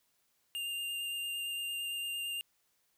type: tone with vibrato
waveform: square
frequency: 2800 Hz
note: F7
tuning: 4 cents sharp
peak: -36 dBFS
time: 0.55-2.41 s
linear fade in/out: 0 ms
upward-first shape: square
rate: 8.8 Hz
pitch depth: 9 cents each way
effects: white hiss -75 dBFS RMS until 2.97 s